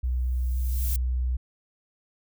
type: tone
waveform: sine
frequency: 62.4 Hz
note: B1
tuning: 19 cents sharp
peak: -23 dBFS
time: 0.03-1.37 s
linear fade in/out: 10 ms
type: noise with exponential growth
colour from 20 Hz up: violet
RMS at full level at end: -30 dBFS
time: 0.04-0.96 s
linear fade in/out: 1 ms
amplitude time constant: 200 ms
effects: none